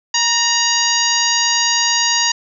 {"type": "harmonic tone with a mistuned harmonic", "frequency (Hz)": 949, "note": "A#5", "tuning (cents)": 31, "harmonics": [1, 2, 3, 4, 5, 6, 7], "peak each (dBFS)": [-22, -21, -22, -24, -19, -24, -19], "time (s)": [0.14, 2.32], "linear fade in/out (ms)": 5, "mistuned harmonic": 2, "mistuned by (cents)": -48, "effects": []}